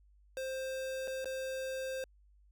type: tone with dropouts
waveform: square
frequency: 525 Hz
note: C5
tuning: 6 cents sharp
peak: -37 dBFS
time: 0.37-2.04 s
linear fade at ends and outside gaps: 1 ms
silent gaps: 1.075-1.079 / 1.245-1.256 s
effects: added 50 Hz sine -61 dBFS peak until 2.51 s